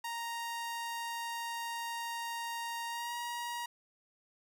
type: tone with pitch glide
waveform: sawtooth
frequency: 932.3 to 951.3 Hz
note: A#5 to A#5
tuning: 0 to +35 cents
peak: -33 dBFS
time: 0.04-3.66 s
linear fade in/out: 5 ms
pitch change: +35 cents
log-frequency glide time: 2.89-3.14 s
effects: none